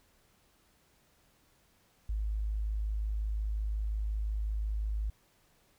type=tone; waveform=sine; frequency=52.8 Hz; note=G#1; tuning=29 cents sharp; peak=-30 dBFS; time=2.09-5.1 s; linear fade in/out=5 ms; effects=pink hiss -68 dBFS RMS until 5.78 s